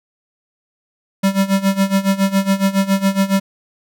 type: tone with tremolo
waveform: square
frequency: 194.8 Hz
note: G3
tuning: 11 cents flat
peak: -11 dBFS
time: 1.23-3.4 s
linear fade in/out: 10 ms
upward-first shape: sine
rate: 7.2 Hz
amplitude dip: 85%
effects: none